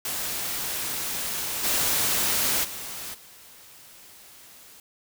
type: noise with level steps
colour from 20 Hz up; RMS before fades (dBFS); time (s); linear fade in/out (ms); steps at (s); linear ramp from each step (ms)
white; -30 / -24 / -36 / -49; 0.05-4.8; 2; 1.63 / 2.63 / 3.13; 20
effects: none